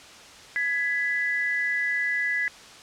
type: tone pair together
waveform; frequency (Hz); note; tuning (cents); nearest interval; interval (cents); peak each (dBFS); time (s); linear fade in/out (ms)
sine; 1673 / 1989.5; G#6 / B6; +12 / +12; minor third; 300; -27 / -25; 0.56-2.48; 0
effects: white hiss -46 dBFS RMS until 2.82 s + low-pass 6000 Hz 12 dB/octave